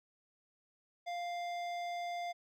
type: tone with hard clipping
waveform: triangle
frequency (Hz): 698.5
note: F5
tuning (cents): 0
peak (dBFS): -39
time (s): 1.06-2.33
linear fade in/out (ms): 20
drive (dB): 17
effects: none